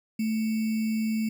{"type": "tone with sample-and-hold", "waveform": "sine", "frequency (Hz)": 220, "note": "A3", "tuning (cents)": 0, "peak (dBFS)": -24, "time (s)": [0.19, 1.29], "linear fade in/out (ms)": 5, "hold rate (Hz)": 2450, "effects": []}